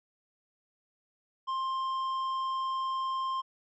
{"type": "tone with tanh clipping", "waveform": "triangle", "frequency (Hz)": 1055, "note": "C6", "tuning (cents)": 14, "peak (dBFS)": -31, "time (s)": [1.47, 3.42], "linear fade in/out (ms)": 20, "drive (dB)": 11, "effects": []}